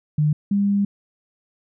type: tone pair in turn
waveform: sine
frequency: 150.6 / 201 Hz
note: D3 / G3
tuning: +44 / +44 cents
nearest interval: perfect fourth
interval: 500 cents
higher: second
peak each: -15 / -16 dBFS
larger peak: first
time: 0.18-0.33 / 0.51-0.85 s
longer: second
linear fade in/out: 5 ms
effects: none